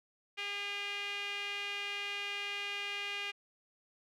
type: tone with band-pass filter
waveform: sawtooth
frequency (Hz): 404.9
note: G#4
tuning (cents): -44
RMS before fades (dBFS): -39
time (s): 0.37-3.32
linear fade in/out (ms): 20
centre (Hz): 2600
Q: 3.8
effects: none